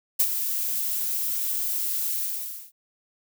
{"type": "noise with ADSR envelope", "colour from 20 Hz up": "violet", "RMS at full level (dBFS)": -18, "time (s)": [0.19, 2.72], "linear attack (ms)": 13, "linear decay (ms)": 58, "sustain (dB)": -9, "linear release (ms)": 560, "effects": []}